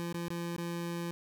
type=tone with dropouts; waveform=25% pulse; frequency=171.1 Hz; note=F3; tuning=35 cents flat; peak=-31 dBFS; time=0-1.11 s; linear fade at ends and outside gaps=0 ms; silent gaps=0.127-0.143 / 0.282-0.304 / 0.564-0.581 s; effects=none